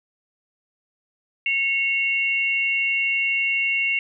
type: tone pair together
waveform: sine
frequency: 2192 / 2760 Hz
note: C#7 / F7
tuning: -20 / -21 cents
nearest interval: major third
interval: 399 cents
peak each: -22 / -22 dBFS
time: 1.46-3.99 s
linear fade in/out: 2 ms
effects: none